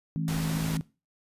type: harmonic tone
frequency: 53.6 Hz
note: A1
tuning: 45 cents flat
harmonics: 3 / 4 / 5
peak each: -28 / -36 / -36 dBFS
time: 0.16-0.81 s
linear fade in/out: 0 ms
type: noise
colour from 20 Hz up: pink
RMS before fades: -36 dBFS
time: 0.28-0.77 s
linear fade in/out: 0 ms
effects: noise-tail reverb RT60 0.3 s tail -20 dB re dry + resampled to 32000 Hz